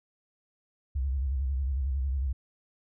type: tone with vibrato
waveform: sine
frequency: 67 Hz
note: C2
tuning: 42 cents sharp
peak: -26 dBFS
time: 0.95-2.33 s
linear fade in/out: 10 ms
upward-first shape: square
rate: 11 Hz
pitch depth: 94 cents each way
effects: none